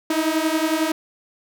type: beating tone pair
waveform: sawtooth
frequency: 311.8 / 322.8 Hz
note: D#4 / E4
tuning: +4 / -36 cents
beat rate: 11 Hz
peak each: -18 dBFS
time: 0.1-0.92 s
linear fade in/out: 5 ms
effects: none